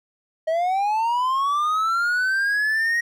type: linear sweep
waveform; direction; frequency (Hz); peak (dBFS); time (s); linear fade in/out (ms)
triangle; up; 628 to 1892; -17; 0.47-3.01; 10
effects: none